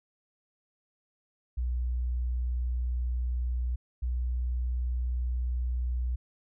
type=tone pair in turn; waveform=sine; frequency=61.2 / 61.44 Hz; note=B1 / B1; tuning=-15 / -8 cents; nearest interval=unison; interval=7 cents; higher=second; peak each=-27 dBFS; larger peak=neither; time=1.57-3.76 / 4.02-6.16 s; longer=first; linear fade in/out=10 ms; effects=none